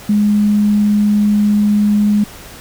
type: tone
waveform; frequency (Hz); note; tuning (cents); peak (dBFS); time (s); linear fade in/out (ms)
sine; 207.9; G#3; +2; -9; 0.09-2.24; 5
effects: pink hiss -35 dBFS RMS until 2.6 s